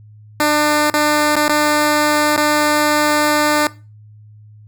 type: tone with dropouts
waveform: 10% pulse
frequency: 299.3 Hz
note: D4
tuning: 33 cents sharp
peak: -4 dBFS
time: 0.4-3.67 s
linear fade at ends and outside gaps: 1 ms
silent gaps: 0.9-0.939 / 1.356-1.365 / 1.482-1.493 / 2.363-2.377 s
effects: noise-tail reverb RT60 0.3 s tail -19 dB re dry + added 106 Hz sine -39 dBFS peak until 4.67 s